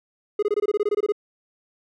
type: tone bursts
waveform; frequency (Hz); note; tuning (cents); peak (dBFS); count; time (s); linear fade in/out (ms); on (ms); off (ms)
triangle; 415.3; G#4; 0; -16; 13; 0.39-1.122; 5; 36; 22
effects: none